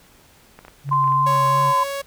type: clicks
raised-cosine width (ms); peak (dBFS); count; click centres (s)
0.5; -25; 10; 0.59 / 0.65 / 0.682 / 0.891 / 0.931 / 1.041 / 1.077 / 1.122 / 1.356 / 1.465
type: tone with vibrato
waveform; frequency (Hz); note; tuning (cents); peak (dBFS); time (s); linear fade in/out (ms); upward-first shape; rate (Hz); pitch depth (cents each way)
sine; 138.59; C#3; 0; -23; 0.84-1.74; 50; triangle; 2.9; 39
type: tone with pitch glide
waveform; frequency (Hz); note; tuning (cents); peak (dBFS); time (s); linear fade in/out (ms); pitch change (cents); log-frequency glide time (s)
sine; 1040 to 1022.7; C6 to C6; -11 to -40; -15; 0.91-1.84; 10; -29; 1.58-1.68
type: tone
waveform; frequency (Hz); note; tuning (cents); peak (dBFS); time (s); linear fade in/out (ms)
sawtooth; 556; C#5; +5; -21; 1.26-2.02; 10
effects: pink hiss -52 dBFS RMS until 2.06 s

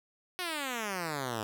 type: exponential sweep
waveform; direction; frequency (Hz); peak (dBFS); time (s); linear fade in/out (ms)
5% pulse; down; 373.1 to 104.2; -22; 0.39-1.43; 0
effects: none

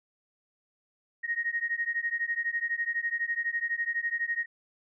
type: beating tone pair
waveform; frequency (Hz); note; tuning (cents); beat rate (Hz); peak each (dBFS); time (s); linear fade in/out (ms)
sine; 1864.7 / 1876.7; A#6 / A#6; 0 / +11; 12; -31; 1.23-4.46; 20
effects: none

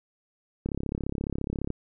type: click train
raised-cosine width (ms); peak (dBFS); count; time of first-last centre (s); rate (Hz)
3; -17; 37; 0.66-1.703; 34.5
effects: none

